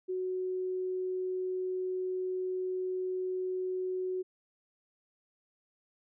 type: tone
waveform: sine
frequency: 370 Hz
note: F#4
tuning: in tune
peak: -31 dBFS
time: 0.08-4.23 s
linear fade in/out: 20 ms
effects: none